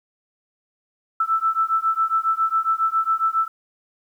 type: beating tone pair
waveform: sine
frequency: 1318.5 / 1325.8 Hz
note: E6 / E6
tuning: 0 / +10 cents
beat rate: 7.3 Hz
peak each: -21 dBFS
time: 1.2-3.48 s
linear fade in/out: 5 ms
effects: 9-bit